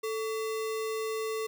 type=tone with sample-and-hold; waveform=sine; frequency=440 Hz; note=A4; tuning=in tune; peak=-30 dBFS; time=0.03-1.47 s; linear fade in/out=10 ms; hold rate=1575 Hz; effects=none